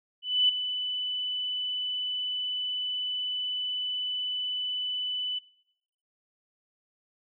sine tone with ADSR envelope, 2992 Hz, F#7, 19 cents sharp, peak -18 dBFS, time 0.22-5.39 s, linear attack 270 ms, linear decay 7 ms, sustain -11 dB, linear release 9 ms, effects noise-tail reverb RT60 0.8 s tail -23 dB re dry

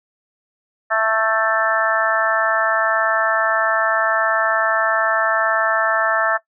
harmonic tone with a mistuned harmonic, 220.8 Hz, A3, 6 cents sharp, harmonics 3 / 4 / 5 / 6 / 7 / 8, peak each -20 / -26 / -25 / -20 / -26 / -21 dBFS, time 0.9-6.38 s, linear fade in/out 20 ms, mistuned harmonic 7, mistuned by +21 cents, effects noise-tail reverb RT60 0.1 s tail -17 dB re dry

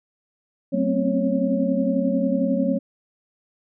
sine tone cluster, 188.4 / 224.5 / 257.5 / 268.6 / 552 Hz, F#3 / A3 / C4 / C4 / C#5, +32 / +35 / -28 / +46 / -7 cents, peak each -25 dBFS, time 0.72-2.79 s, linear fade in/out 20 ms, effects none

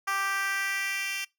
10% pulse tone with high-pass filter sweep, 392 Hz, G4, in tune, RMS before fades -30 dBFS, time 0.07-1.25 s, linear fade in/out 10 ms, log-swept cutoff 1100 to 2800 Hz, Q 2.2, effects noise-tail reverb RT60 0.2 s tail -23 dB re dry

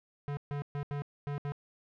square tone bursts at uneven times, 143.8 Hz, D3, 36 cents flat, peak -34 dBFS, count 6, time 0.28-0.37 / 0.51-0.62 / 0.75-0.83 / 0.91-1.02 / 1.27-1.38 / 1.45-1.52 s, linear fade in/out 0 ms, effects low-pass 2000 Hz 12 dB/octave

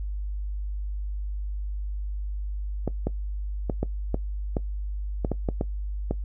clicks, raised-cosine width 2 ms, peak -12 dBFS, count 11, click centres 2.877 / 3.07 / 3.698 / 3.83 / 4.144 / 4.568 / 5.248 / 5.317 / 5.488 / 5.611 / 6.11 s, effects noise-tail reverb RT60 0.1 s tail -19 dB re dry + added 50 Hz sine -28 dBFS peak until 6.24 s

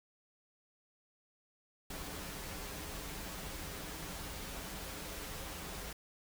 pink noise with comb filter, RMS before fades -44 dBFS, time 1.9-5.93 s, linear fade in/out 5 ms, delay 8.4 ms, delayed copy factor -0.6, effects none

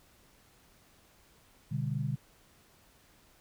sine chord, G major, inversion first, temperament equal with one note detuned, 123.47 / 146.83 / 199.88 Hz, B2 / D3 / G3, 0 / 0 / +34 cents, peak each -34 / -33 / -39 dBFS, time 1.71-2.16 s, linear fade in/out 10 ms, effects pink hiss -63 dBFS RMS until 3.4 s

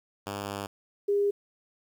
5% pulse / sine tone pair in turn, 100.3 / 405.2 Hz, G2 / G#4, +40 / -43 cents, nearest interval 2 octaves, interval 2417 cents, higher second, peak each -22 dBFS, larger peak neither, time 0.26-0.67 / 1.08-1.31 s, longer first, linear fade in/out 10 ms, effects 10-bit

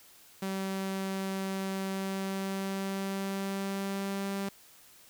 sawtooth tone with pitch glide, 192.5 to 196.89 Hz, G3 to G3, -31 to +8 cents, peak -28 dBFS, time 0.42-4.49 s, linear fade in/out 5 ms, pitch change +39 cents, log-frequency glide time 1.87-4.28 s, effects white hiss -57 dBFS RMS until 5.09 s

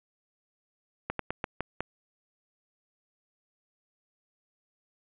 slowing click train, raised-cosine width 0.5 ms, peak -15 dBFS, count 6, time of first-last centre 1.1-1.806 s, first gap 93 ms, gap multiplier 1.21, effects resampled to 8000 Hz + 8-bit

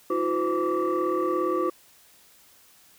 sine tone cluster, 323.7 / 360.9 / 510 / 1158 Hz, E4 / F#4 / C5 / D6, -31 / -43 / -44 / -25 cents, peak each -28 / -25 / -28 / -27 dBFS, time 0.1-1.7 s, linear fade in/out 5 ms, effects tanh soft clip ceiling -17 dBFS + white hiss -56 dBFS RMS until 2.98 s

